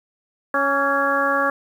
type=harmonic tone with a mistuned harmonic; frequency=277.2 Hz; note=C#4; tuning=in tune; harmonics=1 / 2 / 3 / 4 / 5 / 6; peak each=-28 / -23 / -28 / -22 / -24 / -23 dBFS; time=0.54-1.5 s; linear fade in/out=2 ms; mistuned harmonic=4; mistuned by=+39 cents; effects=8-bit